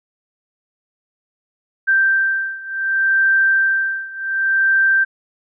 sine beating tone pair, 1568 / 1568.67 Hz, G6 / G6, 0 / +1 cents, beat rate 0.67 Hz, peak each -16 / -18 dBFS, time 1.87-5.05 s, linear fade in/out 20 ms, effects none

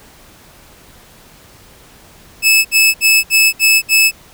sawtooth tone bursts, 2607 Hz, E7, 20 cents flat, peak -4 dBFS, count 6, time 2.42-4.115 s, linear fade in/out 50 ms, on 230 ms, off 63 ms, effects pink hiss -43 dBFS RMS until 4.33 s

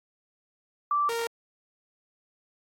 sine / sawtooth tone pair in turn, 1168 / 463.5 Hz, D6 / A#4, -10 / -10 cents, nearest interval octave + major third, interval 1600 cents, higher first, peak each -22 / -24 dBFS, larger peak first, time 0.91-1.09 / 1.09-1.27 s, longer neither, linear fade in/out 2 ms, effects AAC 48 kbps

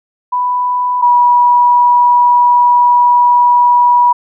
sine tone pair in turn, 990 / 971.9 Hz, B5 / B5, +4 / -28 cents, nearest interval unison, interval 32 cents, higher first, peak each -11 / -5 dBFS, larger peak second, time 0.32-1.02 / 1.02-4.13 s, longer second, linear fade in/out 10 ms, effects none

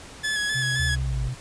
sawtooth tone with vibrato, 1700 Hz, G#6, 40 cents sharp, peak -20 dBFS, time 0.23-0.96 s, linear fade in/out 20 ms, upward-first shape square, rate 3.8 Hz, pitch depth 26 cents each way
sine tone with pitch glide, 130 to 126.81 Hz, C3 to B2, -11 to +46 cents, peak -27 dBFS, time 0.54-1.35 s, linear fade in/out 20 ms, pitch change -43 cents, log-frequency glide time 1.15-1.23 s
sine exponential sweep, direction down, 77.78 to 51 Hz, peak -25 dBFS, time 0.79-1.29 s, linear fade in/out 10 ms
effects pink hiss -43 dBFS RMS until 1.4 s + resampled to 22050 Hz

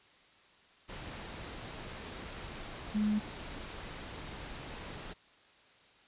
sine tone in noise, 211.1 Hz, G#3, 29 cents sharp, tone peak -27 dBFS, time 2.94-3.2 s, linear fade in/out 20 ms, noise pink, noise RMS -44 dBFS, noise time 0.88-5.14 s, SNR +14 dB, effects white hiss -62 dBFS RMS until 6.07 s + resampled to 8000 Hz

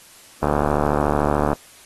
click train, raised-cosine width 1 ms, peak -5 dBFS, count 82, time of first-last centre 0.43-1.531 s, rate 73.6 Hz, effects white hiss -47 dBFS RMS until 1.85 s + AAC 32 kbps

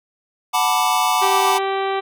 square chord, B minor seventh, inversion second, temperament equal, 740 / 880 / 987.8 / 1174.7 Hz, F#5 / A5 / B5 / D6, 0 / 0 / 0 / 0 cents, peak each -22 dBFS, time 0.53-1.59 s, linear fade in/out 20 ms
harmonic tone, 388.9 Hz, G4, 14 cents flat, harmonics 1 / 2 / 3 / 4 / 5 / 6 / 7 / 8 / 9 / 10, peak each -22 / -23 / -27 / -34 / -34 / -34 / -40 / -36 / -42 / -39 dBFS, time 1.21-2.01 s, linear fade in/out 20 ms
effects none

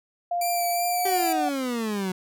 sine tone with pitch glide, 698.5 to 744.3 Hz, F5 to F#5, 0 to +10 cents, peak -23 dBFS, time 0.31-1.49 s, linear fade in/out 5 ms, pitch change +110 cents, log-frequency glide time 0.79-1.29 s
5% pulse tone with vibrato, 2337 Hz, D7, 9 cents flat, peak -19 dBFS, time 0.41-1.33 s, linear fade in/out 5 ms, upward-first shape triangle, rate 2.8 Hz, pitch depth 31 cents each way
30% pulse exponential sweep, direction down, 392 to 181.9 Hz, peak -23 dBFS, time 1.05-2.12 s, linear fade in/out 5 ms
effects none

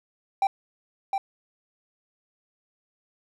triangle tone with echo, 784 Hz, G5, in tune, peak -17 dBFS, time 0.42-0.47 s, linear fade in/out 2 ms, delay 710 ms, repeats 1, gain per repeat -4 dB, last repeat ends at 1.18 s, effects none

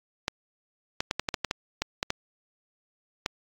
clicks, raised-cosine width 0.2 ms, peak -9 dBFS, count 12, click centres 0.281 / 1.005 / 1.111 / 1.196 / 1.288 / 1.342 / 1.447 / 1.511 / 1.82 / 2.029 / 2.104 / 3.261 s, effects AAC 48 kbps

